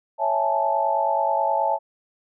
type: chord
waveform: sine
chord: A major seventh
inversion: first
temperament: equal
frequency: 554.4 / 659.3 / 830.6 / 880 Hz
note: C#5 / E5 / G#5 / A5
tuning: 0 / 0 / 0 / 0 cents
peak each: -27 / -25 / -26 / -22 dBFS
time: 0.18-1.79 s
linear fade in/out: 50 ms
effects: none